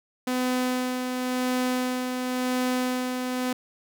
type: tone with tremolo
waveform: sawtooth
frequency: 252.6 Hz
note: B3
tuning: 39 cents sharp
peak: -19 dBFS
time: 0.27-3.53 s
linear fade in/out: 5 ms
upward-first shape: sine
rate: 0.94 Hz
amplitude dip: 40%
effects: none